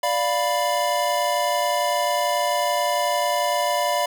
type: chord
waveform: square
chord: B diminished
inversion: first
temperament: equal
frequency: 587.3 / 698.5 / 987.8 Hz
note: D5 / F5 / B5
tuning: 0 / 0 / 0 cents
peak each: -25 dBFS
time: 0.03-4.06 s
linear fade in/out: 5 ms
effects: none